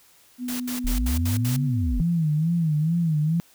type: tone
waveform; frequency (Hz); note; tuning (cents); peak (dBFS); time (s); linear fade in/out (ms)
sine; 248.2; B3; +9; -27; 0.38-2.03; 50
type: noise bursts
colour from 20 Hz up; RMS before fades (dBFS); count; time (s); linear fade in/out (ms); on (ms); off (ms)
white; -33; 6; 0.48-1.565; 5; 120; 73
type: linear two-way sweep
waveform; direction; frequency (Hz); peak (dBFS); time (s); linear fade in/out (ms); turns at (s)
sine; up then down; 30.72 to 146.83 to 30.72; -21; 0.84-2.02; 10; 1.65
type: tone with vibrato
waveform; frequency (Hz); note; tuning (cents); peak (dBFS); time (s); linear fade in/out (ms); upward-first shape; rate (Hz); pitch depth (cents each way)
sine; 160.6; E3; -45; -19; 2-3.4; 0; sine; 2.3; 120
effects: white hiss -56 dBFS RMS until 3.54 s